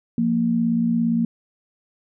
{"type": "tone pair together", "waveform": "sine", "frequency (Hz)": [175, 232.4], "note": ["F3", "A#3"], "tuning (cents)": [4, -5], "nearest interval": "perfect fourth", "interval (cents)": 491, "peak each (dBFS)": [-24, -18], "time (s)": [0.18, 1.25], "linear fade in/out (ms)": 2, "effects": []}